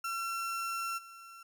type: tone with level steps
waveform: 35% pulse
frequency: 1355 Hz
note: E6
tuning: 47 cents sharp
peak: -32 / -47 dBFS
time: 0.04-1.43 s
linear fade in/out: 5 ms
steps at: 0.97 s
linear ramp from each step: 20 ms
effects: none